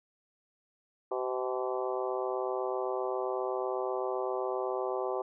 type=harmonic tone with a mistuned harmonic; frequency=127.8 Hz; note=C3; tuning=40 cents flat; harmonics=3 / 4 / 5 / 6 / 7 / 8 / 9; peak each=-34 / -36 / -38 / -40 / -41 / -42 / -43 dBFS; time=1.11-5.22 s; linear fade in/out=5 ms; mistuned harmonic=7; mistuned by=-53 cents; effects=none